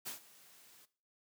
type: noise with ADSR envelope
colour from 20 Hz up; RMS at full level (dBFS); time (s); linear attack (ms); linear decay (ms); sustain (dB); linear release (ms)
white; -41; 0.05-0.86; 22; 120; -20; 20
effects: noise-tail reverb RT60 0.4 s tail -17 dB re dry + high-pass 150 Hz 12 dB/octave